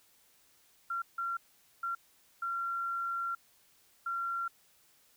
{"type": "tone bursts at uneven times", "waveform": "sine", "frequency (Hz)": 1372, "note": "F6", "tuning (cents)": -31, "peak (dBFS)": -32, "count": 5, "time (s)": [[0.9, 1.02], [1.18, 1.37], [1.83, 1.95], [2.42, 3.35], [4.06, 4.48]], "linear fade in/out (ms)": 5, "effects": ["white hiss -66 dBFS RMS until 5.16 s"]}